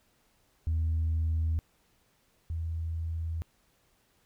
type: tone pair in turn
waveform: sine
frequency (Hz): 80.5 / 81.81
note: E2 / E2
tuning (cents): -41 / -13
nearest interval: unison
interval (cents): 28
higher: second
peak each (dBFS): -24 / -30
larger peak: first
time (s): 0.67-1.59 / 2.5-3.42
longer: neither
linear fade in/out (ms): 0
effects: tanh soft clip ceiling -23 dBFS + pink hiss -69 dBFS RMS until 4.25 s